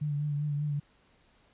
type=tone with vibrato; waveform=sine; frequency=146.83 Hz; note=D3; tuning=in tune; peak=-28 dBFS; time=0.01-0.8 s; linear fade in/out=10 ms; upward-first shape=triangle; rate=5.1 Hz; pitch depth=44 cents each way; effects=pink hiss -65 dBFS RMS until 1.53 s + resampled to 8000 Hz